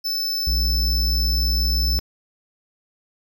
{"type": "tone", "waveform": "square", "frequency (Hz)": 5274, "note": "E8", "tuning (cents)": 0, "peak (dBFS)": -22, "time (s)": [0.04, 2], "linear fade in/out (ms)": 20}
{"type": "tone with pitch glide", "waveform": "triangle", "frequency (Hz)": [61.74, 63.7], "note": ["B1", "C2"], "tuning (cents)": [0, -46], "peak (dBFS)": -17, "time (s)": [0.47, 1.99], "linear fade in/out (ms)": 0, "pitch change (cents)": 54, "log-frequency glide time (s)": [1.2, 1.85]}
{"effects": []}